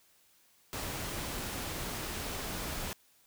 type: noise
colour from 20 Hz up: pink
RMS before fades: -38 dBFS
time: 0.73-2.93 s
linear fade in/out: 0 ms
effects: white hiss -66 dBFS RMS until 3.26 s